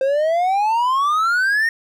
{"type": "exponential sweep", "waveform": "triangle", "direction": "up", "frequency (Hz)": [523.3, 1864.7], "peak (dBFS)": -13, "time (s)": [0.01, 1.69], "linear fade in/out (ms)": 2, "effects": []}